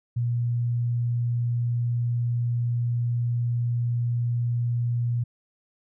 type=tone; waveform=sine; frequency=119.6 Hz; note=A#2; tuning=45 cents sharp; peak=-22 dBFS; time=0.16-5.24 s; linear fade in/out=10 ms; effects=none